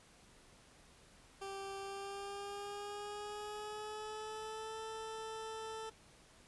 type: tone with pitch glide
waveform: 20% pulse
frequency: 391.6 to 442.1 Hz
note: G4 to A4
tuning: -2 to +8 cents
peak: -38 dBFS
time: 1.41-5.9 s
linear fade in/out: 10 ms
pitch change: +210 cents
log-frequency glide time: 1.78-4.79 s
effects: pink hiss -63 dBFS RMS until 6.47 s + resampled to 24000 Hz